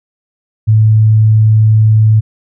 sine tone, 109 Hz, A2, 16 cents flat, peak -4 dBFS, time 0.67-2.21 s, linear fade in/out 20 ms, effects none

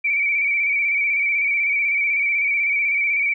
sine tone with vibrato, 2296 Hz, D7, 40 cents flat, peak -17 dBFS, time 0.04-3.34 s, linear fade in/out 10 ms, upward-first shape square, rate 16 Hz, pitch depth 38 cents each way, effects none

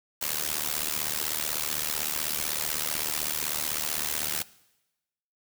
white noise with amplitude modulation, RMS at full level -26 dBFS, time 0.21-4.43 s, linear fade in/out 10 ms, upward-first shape sine, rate 75.9 Hz, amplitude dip 95%, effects noise-tail reverb RT60 1.0 s tail -21 dB re dry

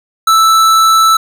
sine tone with hard clipping, 1318.5 Hz, E6, in tune, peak -7 dBFS, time 0.27-1.17 s, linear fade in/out 5 ms, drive 16 dB, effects none

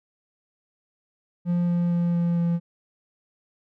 triangle tone with pitch steps, 174.61 / 173.6 / 172.6 / 171.61 / 170.62 Hz, F3 / F3 / F3 / F3 / F3, 0 / -10 / -20 / -30 / -40 cents, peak -18 dBFS, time 1.45-2.6 s, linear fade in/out 50 ms, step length 230 ms, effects none

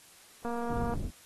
click train, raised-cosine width 1 ms, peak -23 dBFS, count 116, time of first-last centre 0.45-0.937 s, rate 236 Hz
pink low-pass noise, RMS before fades -34 dBFS, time 0.68-1.11 s, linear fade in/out 50 ms, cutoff 230 Hz, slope 12 dB/octave
effects white hiss -56 dBFS RMS until 1.25 s + AAC 32 kbps

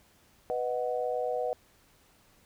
sine chord, B major, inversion none, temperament equal, 493.9 / 622.3 / 740 Hz, B4 / D#5 / F#5, 0 / 0 / 0 cents, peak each -31 / -34 / -34 dBFS, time 0.5-1.53 s, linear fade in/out 0 ms, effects pink hiss -63 dBFS RMS until 2.45 s

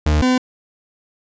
40% pulse tone pair in turn, 75.7 / 254.1 Hz, D#2 / B3, -47 / +49 cents, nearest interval octave + major sixth, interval 2096 cents, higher second, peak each -12 dBFS, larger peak neither, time 0.06-0.22 / 0.22-0.38 s, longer neither, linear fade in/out 5 ms, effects resampled to 16000 Hz

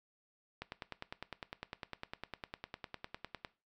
click train, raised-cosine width 0.3 ms, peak -25 dBFS, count 29, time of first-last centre 0.62-3.448 s, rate 9.9 Hz, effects noise-tail reverb RT60 0.3 s tail -18 dB re dry

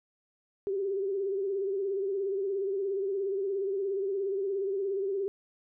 sine tone with vibrato, 392 Hz, G4, in tune, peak -28 dBFS, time 0.67-5.28 s, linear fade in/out 0 ms, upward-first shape sine, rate 17 Hz, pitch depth 64 cents each way, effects none

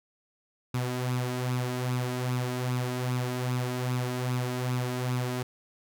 sawtooth tone with flanger, 125.3 Hz, B2, 25 cents sharp, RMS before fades -30 dBFS, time 0.74-5.43 s, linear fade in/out 5 ms, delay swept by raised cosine 0.78 to 3.18 ms, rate 2.5 Hz, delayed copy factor +0.55, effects none

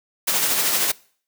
white noise with tremolo, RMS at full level -19 dBFS, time 0.27-0.92 s, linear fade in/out 10 ms, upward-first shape sine, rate 13 Hz, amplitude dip 35%, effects noise-tail reverb RT60 0.5 s tail -23 dB re dry + high-pass 200 Hz 12 dB/octave

